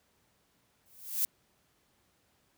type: noise with exponential growth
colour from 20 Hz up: violet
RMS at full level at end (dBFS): -26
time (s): 0.86-1.25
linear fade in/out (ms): 0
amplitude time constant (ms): 83
effects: pink hiss -71 dBFS RMS until 2.57 s + high-pass 60 Hz 12 dB/octave